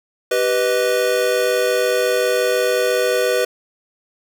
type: chord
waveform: square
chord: G augmented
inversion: none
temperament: equal with one note detuned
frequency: 388.2 / 493.9 / 622.3 Hz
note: G4 / B4 / D#5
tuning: -17 / 0 / 0 cents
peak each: -23 / -18 / -23 dBFS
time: 0.31-3.45 s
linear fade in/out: 5 ms
effects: none